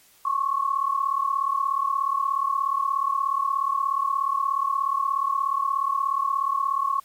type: tone pair together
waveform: sine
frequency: 1081.2 / 1118 Hz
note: C#6 / C#6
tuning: -44 / +14 cents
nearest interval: minor second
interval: 58 cents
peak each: -24 dBFS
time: 0.25-7 s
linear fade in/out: 5 ms
effects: white hiss -56 dBFS RMS until 7.04 s + MP3 64 kbps